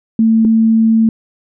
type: tone pair in turn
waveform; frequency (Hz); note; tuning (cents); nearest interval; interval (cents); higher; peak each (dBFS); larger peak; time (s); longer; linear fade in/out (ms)
sine; 223.8 / 223.8; A3 / A3; +30 / +30; unison; 0; neither; -7; neither; 0.19-0.45 / 0.45-1.09; second; 2
effects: none